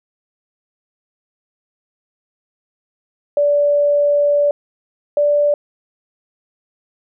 sine tone pair in turn, 580 / 584.4 Hz, D5 / D5, -22 / -9 cents, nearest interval unison, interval 13 cents, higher second, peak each -11 / -11 dBFS, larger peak neither, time 3.37-4.51 / 5.17-5.54 s, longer first, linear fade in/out 2 ms, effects none

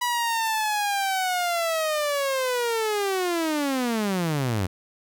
sawtooth linear sweep, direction down, 980 to 87.31 Hz, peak -19 dBFS, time 0.01-4.67 s, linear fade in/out 10 ms, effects none

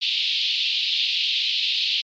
white band-pass noise, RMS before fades -23 dBFS, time 0.01-2.02 s, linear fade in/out 20 ms, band 2700 to 4200 Hz, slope 48 dB/octave, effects MP3 48 kbps

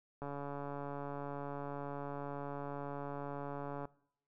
click train, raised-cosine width 1 ms, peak -29 dBFS, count 517, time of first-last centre 0.22-3.854 s, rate 142 Hz, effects noise-tail reverb RT60 0.7 s tail -22 dB re dry

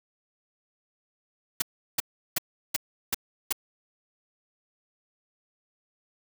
white noise bursts, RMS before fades -25 dBFS, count 6, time 1.6-3.526 s, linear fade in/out 5 ms, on 21 ms, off 360 ms, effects none

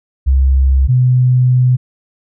sine tone pair in turn, 66.6 / 126.23 Hz, C2 / B2, +31 / +38 cents, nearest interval major seventh, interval 1107 cents, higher second, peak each -7 dBFS, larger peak neither, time 0.26-0.88 / 0.88-1.77 s, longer second, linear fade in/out 20 ms, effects none

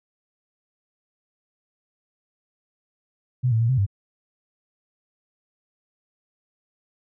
sine tone with pitch steps, 125.8 / 112.5 / 115.8 / 130.7 / 99.5 Hz, B2 / A2 / A#2 / C3 / G2, +32 / +39 / -11 / -1 / +26 cents, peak -17 dBFS, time 3.43-3.865 s, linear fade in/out 20 ms, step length 87 ms, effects none

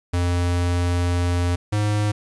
square tone pair in turn, 87.9 / 104.8 Hz, F2 / G#2, +12 / +16 cents, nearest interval minor third, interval 304 cents, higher second, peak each -19 dBFS, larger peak neither, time 0.13-1.56 / 1.72-2.12 s, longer first, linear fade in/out 10 ms, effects resampled to 24000 Hz + 9-bit

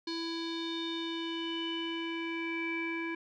square tone with low-pass filter sweep, 331.5 Hz, E4, 10 cents sharp, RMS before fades -36 dBFS, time 0.07-3.15 s, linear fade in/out 5 ms, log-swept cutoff 4400 to 2100 Hz, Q 7.8, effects none

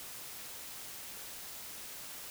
silence, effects white hiss -46 dBFS RMS until 2.3 s

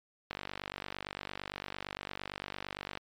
click train, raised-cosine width 0.3 ms, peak -21 dBFS, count 131, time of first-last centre 0.31-2.974 s, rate 48.8 Hz, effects MP3 96 kbps

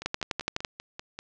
two click trains, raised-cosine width 0.2 ms, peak -10 / -20 dBFS, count 8 / 7, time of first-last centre 0.06-0.648 / 0.02-1.19 s, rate 11.9 / 5.13 Hz, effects low-pass 7000 Hz 12 dB/octave

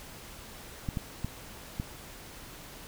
clicks, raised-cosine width 5 ms, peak -19 dBFS, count 4, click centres 0.888 / 0.972 / 1.246 / 1.799 s, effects pink hiss -47 dBFS RMS until 2.87 s

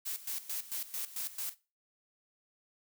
blue noise with tremolo, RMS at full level -37 dBFS, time 0.05-1.55 s, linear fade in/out 20 ms, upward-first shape square, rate 4.5 Hz, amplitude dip 80%, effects noise-tail reverb RT60 0.3 s tail -19 dB re dry

